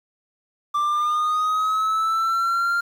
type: linear sweep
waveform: triangle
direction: up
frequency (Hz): 1174 to 1396.9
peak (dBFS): -17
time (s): 0.74-2.81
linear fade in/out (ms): 10
effects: 8-bit